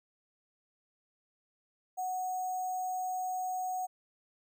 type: tone with sample-and-hold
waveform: sine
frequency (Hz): 740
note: F#5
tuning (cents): 0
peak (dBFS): -32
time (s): 1.97-3.87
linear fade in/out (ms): 20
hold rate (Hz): 7350
effects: none